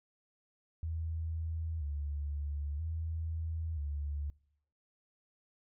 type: tone with vibrato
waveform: sine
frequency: 76.7 Hz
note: D#2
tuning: 24 cents flat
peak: -34 dBFS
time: 0.83-4.3 s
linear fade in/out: 0 ms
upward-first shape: square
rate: 0.51 Hz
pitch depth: 96 cents each way
effects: noise-tail reverb RT60 0.7 s tail -24 dB re dry